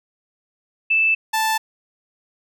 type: tone pair in turn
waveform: sine / sawtooth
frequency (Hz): 2637 / 880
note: E7 / A5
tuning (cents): 0 / 0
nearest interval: octave + perfect fifth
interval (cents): 1900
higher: first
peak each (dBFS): -14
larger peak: neither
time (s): 0.9-1.15 / 1.33-1.58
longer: neither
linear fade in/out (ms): 10
effects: none